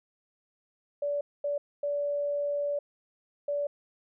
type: tone bursts at uneven times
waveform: sine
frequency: 577 Hz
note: D5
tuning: 31 cents flat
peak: -27 dBFS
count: 4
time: 1.02-1.21 / 1.44-1.58 / 1.83-2.79 / 3.48-3.67 s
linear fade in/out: 5 ms
effects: none